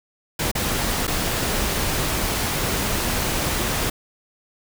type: noise with dropouts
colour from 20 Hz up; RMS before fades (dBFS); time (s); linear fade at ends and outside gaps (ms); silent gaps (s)
pink; -23; 0.39-3.9; 5; 0.515-0.551 / 1.07-1.077
effects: none